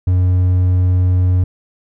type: tone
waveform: triangle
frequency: 91 Hz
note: F#2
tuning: 28 cents flat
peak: -8 dBFS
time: 0.07-1.44 s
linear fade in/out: 5 ms
effects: none